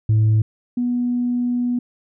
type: tone pair in turn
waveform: sine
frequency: 108.8 / 244.2 Hz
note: A2 / B3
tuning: -19 / -19 cents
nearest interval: octave + major second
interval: 1400 cents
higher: second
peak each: -10 / -17 dBFS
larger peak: first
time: 0.09-0.42 / 0.77-1.79 s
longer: second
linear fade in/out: 5 ms
effects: tanh soft clip ceiling -11 dBFS